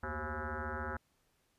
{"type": "tone with frequency modulation", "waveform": "sine", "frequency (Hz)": 686, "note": "F5", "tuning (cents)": -31, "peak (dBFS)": -36, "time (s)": [0.03, 0.97], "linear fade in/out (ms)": 5, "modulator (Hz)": 154, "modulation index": 6, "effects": ["pink hiss -75 dBFS RMS until 1.58 s", "resampled to 32000 Hz"]}